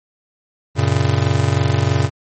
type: chord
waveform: square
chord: F# major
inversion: none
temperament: just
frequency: 92.5 / 115.62 / 138.75 Hz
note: F#2 / A#2 / C#3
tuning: 0 / -14 / +2 cents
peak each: -19 dBFS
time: 0.75-2.1 s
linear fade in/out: 50 ms
effects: MP3 32 kbps